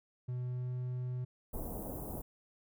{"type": "tone with pitch glide", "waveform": "triangle", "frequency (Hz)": [124.6, 125.39], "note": ["B2", "B2"], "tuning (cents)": [16, 27], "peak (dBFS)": -33, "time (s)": [0.28, 1.25], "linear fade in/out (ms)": 10, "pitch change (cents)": 11, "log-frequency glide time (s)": [0.45, 0.73]}
{"type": "band-stop noise", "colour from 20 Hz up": "pink", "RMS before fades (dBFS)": -41, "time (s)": [1.53, 2.22], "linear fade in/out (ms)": 10, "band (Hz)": [780, 12000], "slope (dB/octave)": 24}
{"effects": []}